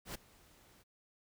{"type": "noise with ADSR envelope", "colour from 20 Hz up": "pink", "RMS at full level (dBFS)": -41, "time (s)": [0.05, 0.84], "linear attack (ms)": 99, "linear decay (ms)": 8, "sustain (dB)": -23, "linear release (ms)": 28, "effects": []}